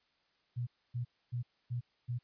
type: tone bursts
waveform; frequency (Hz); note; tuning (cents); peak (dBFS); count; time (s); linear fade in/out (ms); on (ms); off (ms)
sine; 121.4; B2; -29; -33; 5; 0.56-2.19; 20; 110; 270
effects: white hiss -74 dBFS RMS until 2.23 s + resampled to 11025 Hz